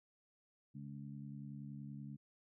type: harmonic tone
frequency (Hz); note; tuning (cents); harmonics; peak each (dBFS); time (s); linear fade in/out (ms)
70.5; C#2; +30; 2 / 3 / 4; -48 / -50 / -56; 0.74-2.17; 20
effects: none